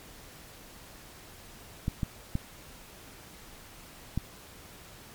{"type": "clicks", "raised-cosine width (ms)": 5, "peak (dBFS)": -16, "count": 4, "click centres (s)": [1.881, 2.032, 2.354, 4.176], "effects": ["pink hiss -50 dBFS RMS until 5.14 s", "MP3 96 kbps"]}